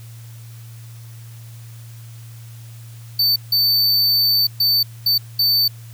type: tone bursts at uneven times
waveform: square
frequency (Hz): 4551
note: C#8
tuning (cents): +45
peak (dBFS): -14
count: 5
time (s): 3.19-3.36 / 3.52-4.47 / 4.6-4.83 / 5.06-5.18 / 5.39-5.68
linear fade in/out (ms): 5
effects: added 115 Hz sine -35 dBFS peak until 5.93 s + white hiss -48 dBFS RMS until 5.93 s